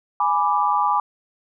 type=chord; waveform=sine; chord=G# diminished; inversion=none; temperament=equal; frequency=830.6 / 987.8 / 1174.7 Hz; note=G#5 / B5 / D6; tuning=0 / 0 / 0 cents; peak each=-21 dBFS; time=0.2-1 s; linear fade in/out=2 ms; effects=none